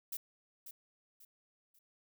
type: noise with echo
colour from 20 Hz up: violet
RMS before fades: -40 dBFS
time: 0.12-0.17 s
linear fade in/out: 5 ms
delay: 540 ms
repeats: 3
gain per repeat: -9 dB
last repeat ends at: 1.79 s
effects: none